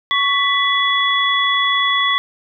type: tone cluster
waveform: sine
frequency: 1118 / 1979 / 3391 Hz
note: C#6 / B6 / G#7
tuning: +14 / +3 / +35 cents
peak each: -18 dBFS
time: 0.11-2.18 s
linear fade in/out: 0 ms
effects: none